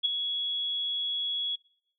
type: tone with ADSR envelope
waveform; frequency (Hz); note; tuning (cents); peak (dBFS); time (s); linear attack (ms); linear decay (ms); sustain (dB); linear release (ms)
sine; 3354; G#7; +16; -20; 0.03-1.56; 23; 13; -8; 11
effects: noise-tail reverb RT60 0.7 s tail -24 dB re dry